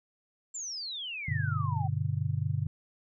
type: exponential sweep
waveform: sine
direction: down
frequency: 7459 to 740 Hz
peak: -35 dBFS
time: 0.54-1.88 s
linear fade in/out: 10 ms
type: chord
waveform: sine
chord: G major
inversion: none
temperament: just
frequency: 98 / 122.5 / 147 Hz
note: G2 / B2 / D3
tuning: 0 / -14 / +2 cents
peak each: -32 dBFS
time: 1.28-2.67 s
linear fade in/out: 5 ms
effects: none